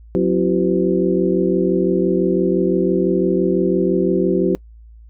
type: tone cluster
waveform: sine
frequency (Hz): 183.4 / 263.6 / 336.2 / 382.1 / 506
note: F#3 / C4 / E4 / G4 / B4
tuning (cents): -15 / +13 / +34 / -44 / +42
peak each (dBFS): -19 / -24 / -19 / -18 / -24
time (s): 0.15-4.55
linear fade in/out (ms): 0
effects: noise-tail reverb RT60 0.1 s tail -24 dB re dry + added 56 Hz sine -39 dBFS peak until 5.09 s